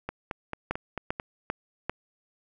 two click trains, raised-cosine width 0.5 ms, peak -13 / -17 dBFS, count 4 / 6, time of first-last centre 0.71-1.896 / 0.09-1.199 s, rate 2.53 / 4.51 Hz, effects none

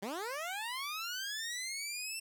15% pulse linear sweep, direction up, 181.7 to 2700 Hz, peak -31 dBFS, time 0.02-2.2 s, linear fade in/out 10 ms, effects none

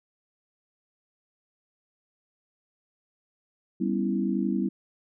sine chord, C# half-diminished seventh, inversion second, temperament equal, 196 / 246.9 / 277.2 / 329.6 Hz, G3 / B3 / C#4 / E4, 0 / 0 / 0 / 0 cents, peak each -27 / -30 / -32 / -30 dBFS, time 3.8-4.69 s, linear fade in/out 10 ms, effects none

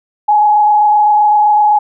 sine tone with frequency modulation, 840 Hz, G#5, 19 cents sharp, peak -6 dBFS, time 0.28-1.79 s, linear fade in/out 10 ms, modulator 27.8 Hz, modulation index 0.58, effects none

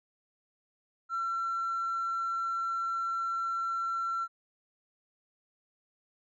sine tone with hard clipping, 1354 Hz, E6, 46 cents sharp, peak -30 dBFS, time 1.09-4.28 s, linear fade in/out 50 ms, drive 1 dB, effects resampled to 16000 Hz

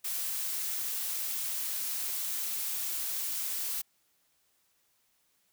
blue noise, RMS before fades -34 dBFS, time 0.04-3.82 s, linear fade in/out 10 ms, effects white hiss -72 dBFS RMS until 5.52 s

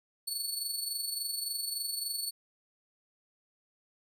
20% pulse tone with amplitude modulation, 4435 Hz, C#8, in tune, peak -25 dBFS, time 0.27-2.31 s, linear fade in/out 10 ms, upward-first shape sine, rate 23.5 Hz, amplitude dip 55%, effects none

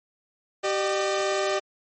sawtooth tone pair together, 387.4 / 605 Hz, G4 / D#5, -20 / -49 cents, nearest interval minor sixth, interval 771 cents, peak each -22 dBFS, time 0.63-1.6 s, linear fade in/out 20 ms, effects MP3 32 kbps

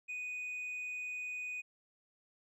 sine tone with tanh clipping, 2485 Hz, D#7, 3 cents flat, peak -39 dBFS, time 0.08-1.62 s, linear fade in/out 20 ms, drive 2 dB, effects none

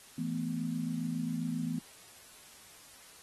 sine chord, E suspended fourth, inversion none, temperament just, 164.81 / 219.8 / 247.2 Hz, E3 / A3 / B3, 0 / -2 / +2 cents, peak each -36 / -38 / -35 dBFS, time 0.18-1.79 s, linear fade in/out 5 ms, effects white hiss -55 dBFS RMS until 3.22 s + AAC 32 kbps

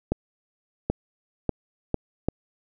accelerating click train, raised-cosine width 2 ms, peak -9 dBFS, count 5, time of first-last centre 0.12-2.286 s, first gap 780 ms, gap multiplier 0.76, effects none

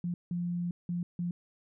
sine tone bursts at uneven times, 174.61 Hz, F3, in tune, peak -30 dBFS, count 4, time 0.04-0.14 / 0.31-0.71 / 0.89-1.03 / 1.19-1.31 s, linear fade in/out 2 ms, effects none

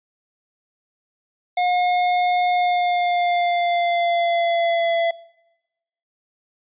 square tone with pitch glide, 718 to 673.8 Hz, F5 to E5, +48 to +38 cents, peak -18 dBFS, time 1.57-5.11 s, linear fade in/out 5 ms, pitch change -110 cents, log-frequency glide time 2.49-4.96 s, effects noise-tail reverb RT60 1.0 s tail -22 dB re dry + resampled to 8000 Hz

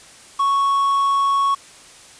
triangle tone with quantisation, 1108.7 Hz, C#6, in tune, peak -13 dBFS, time 0.39-1.55 s, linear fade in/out 10 ms, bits 6, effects white hiss -44 dBFS RMS until 2.19 s + resampled to 22050 Hz

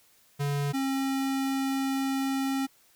square tone pair in turn, 142.8 / 269.6 Hz, D3 / C#4, -48 / -48 cents, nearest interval major seventh, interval 1100 cents, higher second, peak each -27 dBFS, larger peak neither, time 0.39-0.73 / 0.73-2.67 s, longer second, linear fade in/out 20 ms, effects white hiss -62 dBFS RMS until 2.95 s

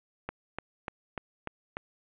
click train, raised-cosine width 0.5 ms, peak -19 dBFS, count 6, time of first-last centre 0.29-1.769 s, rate 3.38 Hz, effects resampled to 8000 Hz + 9-bit

